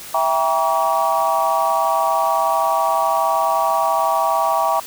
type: chord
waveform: sine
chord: E diminished seventh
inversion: none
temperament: just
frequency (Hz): 659.3 / 791.1 / 949.3 / 1139.2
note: E5 / G5 / Bb5 / Db6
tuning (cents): 0 / +16 / +31 / +47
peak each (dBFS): -20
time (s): 0.14-4.8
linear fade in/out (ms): 5
effects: tanh soft clip ceiling -6 dBFS + white hiss -35 dBFS RMS until 4.86 s